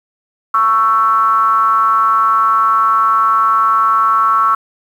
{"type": "ring-modulated tone", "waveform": "triangle", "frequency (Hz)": 110, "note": "A2", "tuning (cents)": 0, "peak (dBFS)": -4, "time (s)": [0.54, 4.55], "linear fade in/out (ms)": 5, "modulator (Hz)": 1220, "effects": ["7-bit"]}